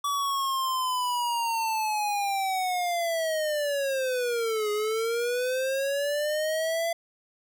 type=linear two-way sweep; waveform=square; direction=down then up; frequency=1149 to 415.3 to 678 Hz; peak=-26 dBFS; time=0.04-6.93 s; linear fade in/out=5 ms; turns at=4.71 s; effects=none